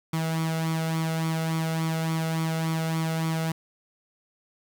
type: tone with flanger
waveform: sawtooth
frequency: 161.7 Hz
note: E3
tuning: 33 cents flat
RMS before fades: -27 dBFS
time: 0.13-3.52 s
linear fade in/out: 5 ms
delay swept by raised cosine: 0.88 to 1.47 ms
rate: 3.5 Hz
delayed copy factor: +0.6
effects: 9-bit